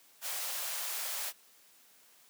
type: high-pass noise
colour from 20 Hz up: white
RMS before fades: -37 dBFS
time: 0.21-1.33 s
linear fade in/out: 50 ms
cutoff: 500 Hz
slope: 48 dB/octave
effects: white hiss -62 dBFS RMS until 2.29 s + high-pass 200 Hz 12 dB/octave